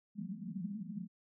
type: band-pass noise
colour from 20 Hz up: white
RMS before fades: -42 dBFS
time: 0.15-1.08 s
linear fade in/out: 50 ms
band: 170 to 220 Hz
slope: 96 dB/octave
effects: none